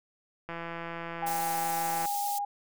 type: click train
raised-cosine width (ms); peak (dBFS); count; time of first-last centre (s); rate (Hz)
0.5; -23; 264; 0.49-2.055; 168
type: tone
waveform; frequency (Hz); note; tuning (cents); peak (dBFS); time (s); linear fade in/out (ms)
sine; 814; G#5; -35; -29; 1.22-2.45; 5
type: high-pass noise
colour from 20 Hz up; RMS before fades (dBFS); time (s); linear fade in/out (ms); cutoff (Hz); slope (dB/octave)
white; -37; 1.26-2.39; 10; 4700; 12
effects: none